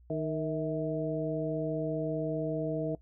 harmonic tone with a mistuned harmonic, 155.2 Hz, D#3, 4 cents flat, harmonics 1 / 2 / 3 / 4, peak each -35 / -35 / -35 / -35 dBFS, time 0.1-2.95 s, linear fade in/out 2 ms, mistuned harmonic 4, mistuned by +65 cents, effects noise-tail reverb RT60 0.1 s tail -20 dB re dry + added 60 Hz sine -55 dBFS peak until 3.01 s

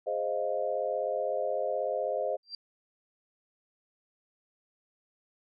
sine chord, F minor seventh, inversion first, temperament equal, 415.3 / 523.3 / 622.3 / 698.5 Hz, Ab4 / C5 / Eb5 / F5, 0 / 0 / 0 / 0 cents, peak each -37 / -32 / -32 / -36 dBFS, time 0.06-2.37 s, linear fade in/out 20 ms
sine tone with exponential growth, 4719 Hz, D8, 7 cents sharp, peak -33 dBFS, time 2.43-2.55 s, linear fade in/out 2 ms, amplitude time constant 25 ms
effects none

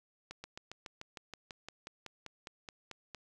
slowing click train, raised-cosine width 0.2 ms, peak -27 dBFS, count 17, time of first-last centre 0.31-3.147 s, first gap 130 ms, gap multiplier 1.04, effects none

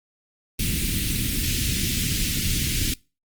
pink band-stop noise, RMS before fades -24 dBFS, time 0.59-2.94 s, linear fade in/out 5 ms, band 290 to 2300 Hz, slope 24 dB/octave, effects noise-tail reverb RT60 0.3 s tail -25 dB re dry + Opus 32 kbps

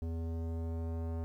square tone with low-pass filter sweep, 82.41 Hz, E2, in tune, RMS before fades -37 dBFS, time 0.02-1.24 s, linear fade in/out 0 ms, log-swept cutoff 450 to 780 Hz, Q 0.91, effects 11-bit

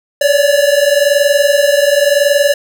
square tone pair together, 563.1 / 584 Hz, C#5 / D5, +27 / -10 cents, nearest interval minor second, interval 63 cents, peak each -12 dBFS, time 0.21-2.54 s, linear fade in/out 5 ms, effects none

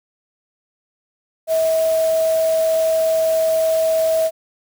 sine tone in noise, 645 Hz, E5, 38 cents flat, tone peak -14 dBFS, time 1.47-4.31 s, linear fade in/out 50 ms, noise white, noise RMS -32 dBFS, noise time 1.47-4.31 s, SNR +15 dB, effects none

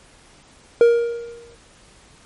triangle tone with exponential decay, 469.9 Hz, A#4, 14 cents sharp, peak -5 dBFS, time 0.81-1.55 s, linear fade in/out 1 ms, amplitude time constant 160 ms, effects pink hiss -50 dBFS RMS until 2.25 s + MP3 48 kbps

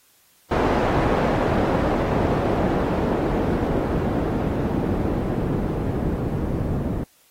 white noise with low-pass filter sweep, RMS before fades -22 dBFS, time 0.51-7.04 s, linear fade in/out 5 ms, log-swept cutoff 720 to 250 Hz, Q 0.72, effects white hiss -58 dBFS RMS until 7.3 s + AAC 48 kbps

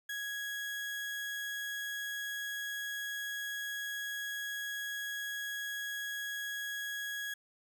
35% pulse tone, 1661.2 Hz, G#6, in tune, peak -35 dBFS, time 0.09-7.34 s, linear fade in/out 5 ms, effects none

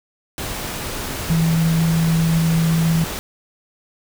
sine tone in noise, 163.8 Hz, E3, 11 cents flat, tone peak -14 dBFS, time 1.3-3.04 s, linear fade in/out 0 ms, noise pink, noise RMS -27 dBFS, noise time 0.38-3.19 s, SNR +10 dB, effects none

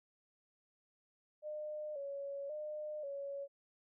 sine tone with vibrato, 582 Hz, D5, 16 cents flat, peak -40 dBFS, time 1.42-3.48 s, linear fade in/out 50 ms, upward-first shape square, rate 0.93 Hz, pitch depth 69 cents each way, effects none

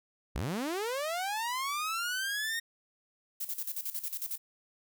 sawtooth linear sweep, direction up, 42.24 to 1864.7 Hz, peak -28 dBFS, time 0.35-2.6 s, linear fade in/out 10 ms
violet noise with tremolo, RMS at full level -35 dBFS, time 3.4-4.38 s, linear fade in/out 10 ms, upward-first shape square, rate 11 Hz, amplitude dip 75%
effects none

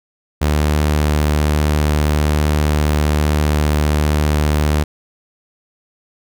sawtooth tone, 75.1 Hz, D2, 39 cents sharp, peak -9 dBFS, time 0.41-4.84 s, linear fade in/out 10 ms, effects none

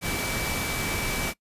sine tone in noise, 2307 Hz, D7, 31 cents flat, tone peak -33 dBFS, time 0.01-1.34 s, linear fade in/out 50 ms, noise pink, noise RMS -29 dBFS, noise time 0.01-1.34 s, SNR -7 dB, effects noise-tail reverb RT60 0.1 s tail -22 dB re dry + resampled to 32000 Hz

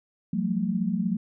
sine tone cluster, 175.4 / 191.7 / 224.4 Hz, F3 / G3 / A3, +8 / -38 / +34 cents, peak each -29 / -27 / -28 dBFS, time 0.33-1.17 s, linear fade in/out 5 ms, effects none

